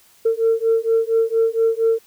sine beating tone pair, 450.9 / 455.2 Hz, A4 / A#4, +42 / -41 cents, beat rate 4.3 Hz, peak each -17 dBFS, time 0.25-1.99 s, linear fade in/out 10 ms, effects tanh soft clip ceiling -9 dBFS + white hiss -53 dBFS RMS until 2.06 s

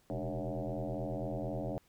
sine tone with frequency modulation, 214.6 Hz, A3, 43 cents flat, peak -34 dBFS, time 0.1-1.78 s, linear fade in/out 0 ms, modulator 84 Hz, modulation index 5.7, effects pink hiss -69 dBFS RMS until 1.88 s

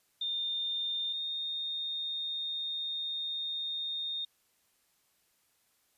sine tone pair in turn, 3621 / 3672 Hz, A7 / A#7, +49 / -27 cents, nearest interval unison, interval 24 cents, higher second, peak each -31 / -33 dBFS, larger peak first, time 0.21-1.13 / 1.13-4.25 s, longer second, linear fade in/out 5 ms, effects white hiss -72 dBFS RMS until 5.97 s + resampled to 32000 Hz

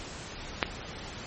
clicks, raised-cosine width 0.3 ms, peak -6 / -26 dBFS, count 2, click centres 0.628 / 0.655 s, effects pink hiss -41 dBFS RMS until 1.26 s + MP3 32 kbps

